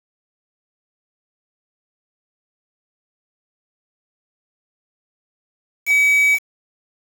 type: tone with quantisation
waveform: triangle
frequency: 2279 Hz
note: C#7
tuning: 47 cents sharp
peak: -10 dBFS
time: 5.86-6.39 s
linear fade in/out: 50 ms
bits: 5
effects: none